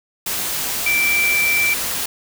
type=tone in noise; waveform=sine; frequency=2339 Hz; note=D7; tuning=8 cents flat; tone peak=-15 dBFS; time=0.86-1.74 s; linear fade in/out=5 ms; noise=white; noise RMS=-23 dBFS; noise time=0.26-2.06 s; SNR=+5 dB; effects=none